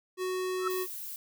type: tone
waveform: square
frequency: 370 Hz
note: F#4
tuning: in tune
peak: -31 dBFS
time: 0.17-0.87 s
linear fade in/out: 50 ms
type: tone with exponential growth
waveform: sine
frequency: 1318.5 Hz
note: E6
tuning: in tune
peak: -25 dBFS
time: 0.57-0.68 s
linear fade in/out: 5 ms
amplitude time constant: 22 ms
type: noise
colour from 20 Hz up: violet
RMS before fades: -40 dBFS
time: 0.7-1.16 s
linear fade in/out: 0 ms
effects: none